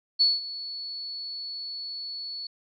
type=tone with ADSR envelope; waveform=sine; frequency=4417 Hz; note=C#8; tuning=7 cents flat; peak=-16 dBFS; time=0.19-2.47 s; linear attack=21 ms; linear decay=190 ms; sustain=-17 dB; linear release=4 ms; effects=none